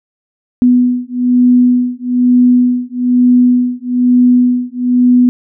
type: beating tone pair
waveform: sine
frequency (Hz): 246.9 / 248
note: B3 / B3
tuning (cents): 0 / +7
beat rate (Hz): 1.1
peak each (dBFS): -10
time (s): 0.62-5.29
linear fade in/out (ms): 0
effects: none